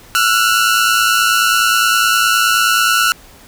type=tone pair together; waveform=sawtooth; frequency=1347.5 / 1457 Hz; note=E6 / F#6; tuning=+38 / -27 cents; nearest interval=minor second; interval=135 cents; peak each=-10 dBFS; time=0.15-3.12 s; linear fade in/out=0 ms; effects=pink hiss -42 dBFS RMS until 3.47 s